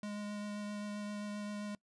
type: tone with vibrato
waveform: square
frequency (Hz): 207.2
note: G#3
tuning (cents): -4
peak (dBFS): -40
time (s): 0.03-1.75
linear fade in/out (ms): 2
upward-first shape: triangle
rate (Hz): 7.6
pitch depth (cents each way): 13
effects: noise-tail reverb RT60 0.1 s tail -23 dB re dry + resampled to 22050 Hz